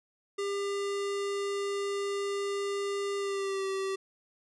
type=tone with pitch glide; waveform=square; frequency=400.3 to 386.4 Hz; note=G4 to G4; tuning=+36 to -25 cents; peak=-31 dBFS; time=0.38-3.96 s; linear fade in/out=10 ms; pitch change=-61 cents; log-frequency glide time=3.17-3.66 s; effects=resampled to 22050 Hz